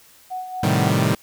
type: tone with tremolo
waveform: sine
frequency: 740 Hz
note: F#5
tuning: in tune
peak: -25 dBFS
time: 0.3-0.91 s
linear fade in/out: 20 ms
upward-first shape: sine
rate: 4.2 Hz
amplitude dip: 55%
type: chord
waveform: sawtooth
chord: A half-diminished seventh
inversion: none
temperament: equal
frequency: 110 / 130.81 / 155.56 / 196 Hz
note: A2 / C3 / Eb3 / G3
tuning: 0 / 0 / 0 / 0 cents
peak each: -18 dBFS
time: 0.63-1.15 s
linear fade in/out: 5 ms
effects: white hiss -51 dBFS RMS until 1.22 s